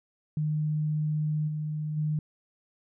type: tone with level steps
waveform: sine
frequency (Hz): 152.6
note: D#3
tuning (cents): -33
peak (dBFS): -25 / -29 / -25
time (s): 0.37-2.19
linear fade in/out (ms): 2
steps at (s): 1.47 / 1.96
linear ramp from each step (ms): 20
effects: none